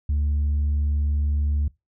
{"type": "tone", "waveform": "sine", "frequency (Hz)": 73.2, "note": "D2", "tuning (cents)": -5, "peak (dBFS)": -17, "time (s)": [0.09, 1.68], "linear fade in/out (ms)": 5, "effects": ["noise-tail reverb RT60 0.2 s tail -23 dB re dry", "tanh soft clip ceiling -18 dBFS"]}